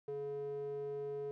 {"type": "tone with band-pass filter", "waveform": "square", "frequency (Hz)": 141.4, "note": "C#3", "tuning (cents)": 35, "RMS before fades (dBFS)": -41, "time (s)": [0.08, 1.31], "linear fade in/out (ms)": 0, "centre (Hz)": 460, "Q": 7.7, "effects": []}